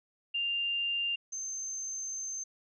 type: tone pair in turn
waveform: sine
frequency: 2794 / 6272 Hz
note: F7 / G8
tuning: 0 / 0 cents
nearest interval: octave + major second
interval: 1400 cents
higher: second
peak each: -29 / -35 dBFS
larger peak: first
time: 0.34-1.16 / 1.32-2.44 s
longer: second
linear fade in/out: 10 ms
effects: none